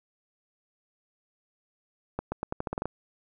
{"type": "accelerating click train", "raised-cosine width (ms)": 1, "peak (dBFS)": -16, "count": 10, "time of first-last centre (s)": [2.19, 2.856], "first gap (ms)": 130, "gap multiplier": 0.85, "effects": []}